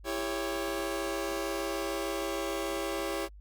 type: chord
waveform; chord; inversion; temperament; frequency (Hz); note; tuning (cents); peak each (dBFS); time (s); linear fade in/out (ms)
sawtooth; C# diminished; first; just; 332.6 / 399.1 / 554.4; E4 / G4 / C#5; +16 / +31 / 0; -32; 0.04-3.29; 50
effects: added 50 Hz sine -47 dBFS peak until 3.4 s + Opus 48 kbps